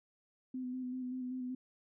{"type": "tone with vibrato", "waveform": "sine", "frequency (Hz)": 253.7, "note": "B3", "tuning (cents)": 47, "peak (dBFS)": -37, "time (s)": [0.54, 1.55], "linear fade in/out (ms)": 5, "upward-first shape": "square", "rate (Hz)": 5.2, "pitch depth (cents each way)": 21, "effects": []}